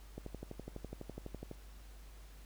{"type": "click train", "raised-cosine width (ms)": 2, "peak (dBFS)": -30, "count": 17, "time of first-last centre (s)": [0.18, 1.513], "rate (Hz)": 12, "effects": ["added 50 Hz sine -51 dBFS peak until 2.45 s", "pink hiss -62 dBFS RMS until 2.45 s"]}